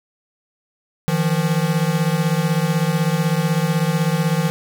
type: beating tone pair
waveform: square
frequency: 155.4 / 171.4 Hz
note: D#3 / F3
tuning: -2 / -32 cents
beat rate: 16 Hz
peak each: -20 dBFS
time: 1.08-4.5 s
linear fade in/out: 0 ms
effects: none